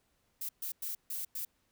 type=noise bursts at uneven times; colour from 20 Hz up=violet; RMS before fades=-38 dBFS; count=5; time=0.41-0.49 / 0.62-0.72 / 0.82-0.95 / 1.1-1.25 / 1.35-1.45 s; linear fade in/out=5 ms; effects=pink hiss -75 dBFS RMS until 1.71 s